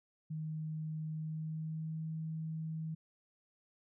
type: tone with pitch glide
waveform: sine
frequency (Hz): 156.4 to 159.32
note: D#3 to D#3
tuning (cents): +9 to +41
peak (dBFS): -37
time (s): 0.3-2.95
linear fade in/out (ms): 10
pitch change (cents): +32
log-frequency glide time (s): 1.09-2.07
effects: none